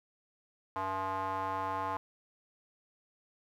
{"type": "tone with band-pass filter", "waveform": "square", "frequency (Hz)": 95.4, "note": "G2", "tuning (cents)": -47, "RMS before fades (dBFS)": -35, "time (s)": [0.76, 1.97], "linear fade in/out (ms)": 0, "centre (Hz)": 970, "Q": 5.1, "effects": ["11-bit"]}